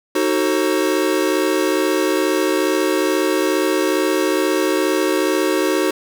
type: chord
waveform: square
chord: D# diminished seventh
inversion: none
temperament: just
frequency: 311.1 / 373.4 / 448 / 537.6 Hz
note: D#4 / F#4 / A4 / C5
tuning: 0 / +16 / +31 / +47 cents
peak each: -21 / -20 / -25 / -24 dBFS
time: 0.15-5.91 s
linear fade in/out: 5 ms
effects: none